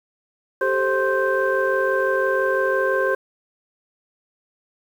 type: tone cluster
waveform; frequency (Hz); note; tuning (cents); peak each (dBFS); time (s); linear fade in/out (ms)
sine; 390.8 / 436.7 / 529 / 1053 / 1562; G4 / A4 / C5 / C6 / G6; -5 / -13 / +19 / +11 / -7; -23 / -28 / -21 / -26 / -23; 0.61-3.15; 5
effects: tanh soft clip ceiling -8 dBFS + 8-bit